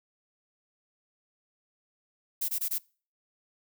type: noise bursts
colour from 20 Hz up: violet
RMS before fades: -30 dBFS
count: 4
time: 2.41-2.784 s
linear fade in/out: 10 ms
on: 77 ms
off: 22 ms
effects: noise-tail reverb RT60 0.4 s tail -25 dB re dry